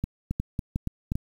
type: two click trains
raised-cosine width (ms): 5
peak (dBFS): -15 / -14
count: 4 / 4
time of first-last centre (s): 0.31-1.155 / 0.04-1.119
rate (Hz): 3.55 / 2.78
effects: 8-bit